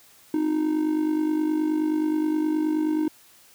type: tone with amplitude modulation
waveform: triangle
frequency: 309.3 Hz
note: D#4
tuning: 10 cents flat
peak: -16 dBFS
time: 0.34-3.08 s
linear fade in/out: 2 ms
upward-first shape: sine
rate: 49.5 Hz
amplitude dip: 65%
effects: white hiss -54 dBFS RMS until 3.54 s + high-pass 60 Hz 12 dB/octave